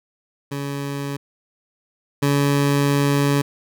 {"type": "tone pair in turn", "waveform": "20% pulse", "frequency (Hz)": [140.9, 141.88], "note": ["C#3", "C#3"], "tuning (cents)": [29, 41], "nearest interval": "unison", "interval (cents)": 12, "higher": "second", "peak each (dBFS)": [-20, -11], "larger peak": "second", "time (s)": [[0.51, 1.17], [2.22, 3.42]], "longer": "second", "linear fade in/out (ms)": 10, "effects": []}